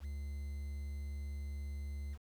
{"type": "tone with quantisation", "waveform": "triangle", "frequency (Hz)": 71.2, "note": "C#2", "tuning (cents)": 47, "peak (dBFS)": -37, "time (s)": [0, 2.18], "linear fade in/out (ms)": 50, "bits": 10, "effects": []}